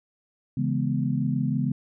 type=chord; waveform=sine; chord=C# minor seventh; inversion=none; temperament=equal; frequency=138.59 / 164.81 / 207.7 / 246.9 Hz; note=C#3 / E3 / G#3 / B3; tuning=0 / 0 / 0 / 0 cents; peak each=-26 / -30 / -29 / -28 dBFS; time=0.57-1.72 s; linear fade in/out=5 ms; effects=none